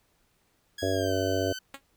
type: tone with pitch glide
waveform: 15% pulse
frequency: 1661.2 to 1523.3 Hz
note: G#6 to F#6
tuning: 0 to +50 cents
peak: -30 dBFS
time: 0.78-1.59 s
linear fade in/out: 5 ms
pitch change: -150 cents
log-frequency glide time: 0.91-1.14 s
type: harmonic tone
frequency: 95.2 Hz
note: F#2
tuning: 50 cents sharp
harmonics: 1 / 3 / 4 / 5 / 6 / 7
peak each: -32 / -32 / -32 / -32 / -32 / -32 dBFS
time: 0.82-1.53 s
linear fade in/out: 10 ms
type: tone with exponential decay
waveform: 5% pulse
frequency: 274.5 Hz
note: C#4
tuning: 17 cents flat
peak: -24 dBFS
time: 1.74-1.81 s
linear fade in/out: 1 ms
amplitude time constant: 15 ms
effects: pink hiss -69 dBFS RMS until 1.96 s

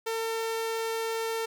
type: tone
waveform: sawtooth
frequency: 451.4 Hz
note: A4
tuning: 44 cents sharp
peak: -25 dBFS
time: 0.06-1.46 s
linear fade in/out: 10 ms
effects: none

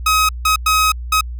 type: tone bursts at uneven times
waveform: sawtooth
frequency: 1268 Hz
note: D#6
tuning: 32 cents sharp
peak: -8 dBFS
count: 4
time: 0.06-0.29 / 0.45-0.56 / 0.66-0.92 / 1.12-1.21 s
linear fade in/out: 5 ms
effects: added 60 Hz sine -24 dBFS peak until 1.39 s

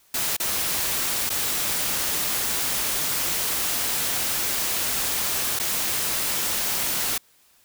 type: noise with dropouts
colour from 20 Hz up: white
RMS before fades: -25 dBFS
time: 0.14-7.18 s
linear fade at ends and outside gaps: 5 ms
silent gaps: 0.367-0.399 / 1.294-1.301 / 5.59-5.597 s
effects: white hiss -59 dBFS RMS until 7.64 s

